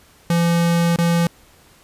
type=tone with dropouts; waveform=square; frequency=170 Hz; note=F3; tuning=46 cents flat; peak=-15 dBFS; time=0.3-1.27 s; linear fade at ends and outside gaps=2 ms; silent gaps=0.961-0.986 s; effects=pink hiss -51 dBFS RMS until 1.83 s + resampled to 32000 Hz